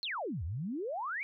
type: exponential two-way sweep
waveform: sine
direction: down then up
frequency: 4435 to 73.7 to 2357 Hz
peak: -34 dBFS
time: 0.03-1.23 s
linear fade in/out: 0 ms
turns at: 0.44 s
effects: none

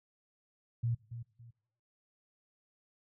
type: tone with echo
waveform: sine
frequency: 117.4 Hz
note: A#2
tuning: 13 cents sharp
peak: -29 dBFS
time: 0.83-0.95 s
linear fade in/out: 10 ms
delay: 280 ms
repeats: 2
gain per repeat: -11 dB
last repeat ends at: 1.51 s
effects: noise-tail reverb RT60 0.7 s tail -22 dB re dry

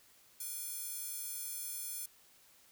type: tone with high-pass filter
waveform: square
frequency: 479.7 Hz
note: A#4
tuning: 50 cents sharp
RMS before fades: -42 dBFS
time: 0.4-2.06 s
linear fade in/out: 5 ms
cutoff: 9600 Hz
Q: 0.92
effects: white hiss -64 dBFS RMS until 2.71 s

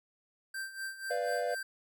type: tone with tremolo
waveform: square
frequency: 1568 Hz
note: G6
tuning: in tune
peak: -36 dBFS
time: 0.54-1.63 s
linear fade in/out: 5 ms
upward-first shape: sine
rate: 4.1 Hz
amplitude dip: 75%
type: chord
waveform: triangle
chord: B diminished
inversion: none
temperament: equal with one note detuned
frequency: 493.9 / 587.3 / 695.2 Hz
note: B4 / D5 / F5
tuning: 0 / 0 / -8 cents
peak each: -33 dBFS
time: 1.1-1.55 s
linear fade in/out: 10 ms
effects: none

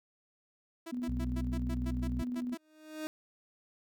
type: tone bursts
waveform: sawtooth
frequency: 329.8 Hz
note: E4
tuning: 1 cent sharp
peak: -37 dBFS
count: 11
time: 0.86-2.576 s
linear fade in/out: 10 ms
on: 56 ms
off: 110 ms
type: tone with tremolo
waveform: sine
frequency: 246.9 Hz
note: B3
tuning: in tune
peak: -32 dBFS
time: 0.92-2.55 s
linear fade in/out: 10 ms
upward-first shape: square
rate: 20 Hz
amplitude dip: 30%
type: harmonic tone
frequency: 61.74 Hz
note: B1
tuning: in tune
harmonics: 1 / 2 / 3 / 4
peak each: -34 / -40 / -44 / -46 dBFS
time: 1.08-2.23 s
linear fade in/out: 10 ms
type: tone with exponential growth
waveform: 30% pulse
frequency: 310 Hz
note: D#4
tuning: 6 cents flat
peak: -31 dBFS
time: 2.56-3.07 s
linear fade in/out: 0 ms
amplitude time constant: 110 ms
effects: none

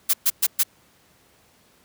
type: noise bursts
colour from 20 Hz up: blue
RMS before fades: -18 dBFS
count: 4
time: 0.09-0.634 s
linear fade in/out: 10 ms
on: 46 ms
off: 120 ms
effects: pink hiss -58 dBFS RMS until 1.84 s + high-pass 80 Hz 12 dB/octave

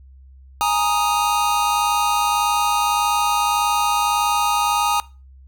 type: chord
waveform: square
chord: Ab suspended second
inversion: none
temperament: equal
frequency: 830.6 / 932.3 / 1244.5 Hz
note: Ab5 / Bb5 / Eb6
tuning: 0 / 0 / 0 cents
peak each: -22 dBFS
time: 0.61-5 s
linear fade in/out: 0 ms
effects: noise-tail reverb RT60 0.3 s tail -20 dB re dry + added 66 Hz sine -42 dBFS peak until 5.47 s

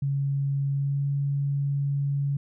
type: tone with pitch glide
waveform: sine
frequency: 139.2 to 140.74 Hz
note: C#3 to C#3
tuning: +8 to +27 cents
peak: -23 dBFS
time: 0.02-2.37 s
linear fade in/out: 5 ms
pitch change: +19 cents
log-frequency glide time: 0.72-1.07 s
effects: none

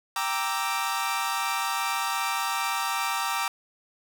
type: chord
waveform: sawtooth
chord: E half-diminished seventh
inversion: first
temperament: equal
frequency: 784 / 932.3 / 1174.7 / 1318.5 Hz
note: G5 / Bb5 / D6 / E6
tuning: 0 / 0 / 0 / 0 cents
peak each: -29 / -27 / -27 / -29 dBFS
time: 0.16-3.48 s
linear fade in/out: 2 ms
effects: none

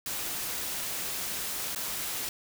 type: noise with dropouts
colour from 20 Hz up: white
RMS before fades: -34 dBFS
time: 0.06-2.29 s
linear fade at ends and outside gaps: 2 ms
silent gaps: 1.749-1.759 s
effects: none

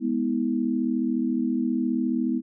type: chord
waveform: sine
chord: E major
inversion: first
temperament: equal with one note detuned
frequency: 207.7 / 246.9 / 321.4 Hz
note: G#3 / B3 / E4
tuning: 0 / 0 / -44 cents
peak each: -29 / -24 / -28 dBFS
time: 0-2.42 s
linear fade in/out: 50 ms
effects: none

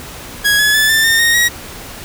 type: tone with pitch steps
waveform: sawtooth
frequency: 1661.2 / 1699 / 1737.8 / 1777.3 / 1817.8 / 1859.3 / 1901.6 Hz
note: G#6 / G#6 / A6 / A6 / A#6 / A#6 / A#6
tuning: 0 / +39 / -22 / +17 / -44 / -5 / +34 cents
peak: -6 dBFS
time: 0.44-1.49 s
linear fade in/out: 20 ms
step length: 150 ms
effects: pink hiss -31 dBFS RMS until 2.04 s

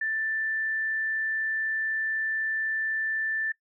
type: tone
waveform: sine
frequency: 1768 Hz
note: A6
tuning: 8 cents sharp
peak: -26 dBFS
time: 0.01-3.52 s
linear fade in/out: 5 ms
effects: noise-tail reverb RT60 0.1 s tail -21 dB re dry

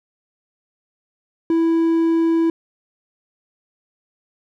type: tone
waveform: triangle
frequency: 329.6 Hz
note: E4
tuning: in tune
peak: -12 dBFS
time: 1.5-2.5 s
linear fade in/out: 2 ms
effects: none

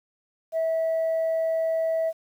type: tone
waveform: sine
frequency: 650 Hz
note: E5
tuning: 24 cents flat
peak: -20 dBFS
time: 0.52-2.13 s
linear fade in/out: 50 ms
effects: tanh soft clip ceiling -20 dBFS + 9-bit

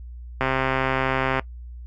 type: click train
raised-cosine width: 0.5 ms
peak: -7 dBFS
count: 131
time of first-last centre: 0.41-1.395 s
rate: 132 Hz
effects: noise-tail reverb RT60 0.1 s tail -20 dB re dry + added 60 Hz sine -35 dBFS peak until 1.86 s

